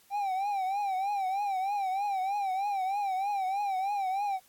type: tone with vibrato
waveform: triangle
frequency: 784 Hz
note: G5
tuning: in tune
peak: -26 dBFS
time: 0.1-4.4 s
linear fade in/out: 50 ms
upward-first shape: triangle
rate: 3.2 Hz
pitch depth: 110 cents each way
effects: white hiss -62 dBFS RMS until 4.48 s + AAC 64 kbps